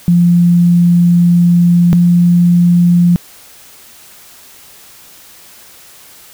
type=tone pair in turn; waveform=sine; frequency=173.7 / 174.45 Hz; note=F3 / F3; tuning=-9 / -2 cents; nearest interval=unison; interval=7 cents; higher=second; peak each=-5 dBFS; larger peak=neither; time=0.08-1.93 / 1.93-3.16 s; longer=first; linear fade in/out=0 ms; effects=white hiss -39 dBFS RMS until 6.33 s